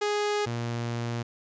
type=tone pair in turn; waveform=sawtooth; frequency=415.3 / 118.03 Hz; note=G#4 / A#2; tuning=0 / +22 cents; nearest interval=octave + minor seventh; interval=2178 cents; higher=first; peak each=-21 / -25 dBFS; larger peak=first; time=0.01-0.46 / 0.46-1.23 s; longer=second; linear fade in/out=10 ms; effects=resampled to 16000 Hz